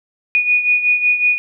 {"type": "beating tone pair", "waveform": "sine", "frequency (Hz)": [2462, 2467.4], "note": ["D#7", "D#7"], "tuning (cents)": [-19, -15], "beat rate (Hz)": 5.4, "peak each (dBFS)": [-13, -19], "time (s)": [0.35, 1.38], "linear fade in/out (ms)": 0, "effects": []}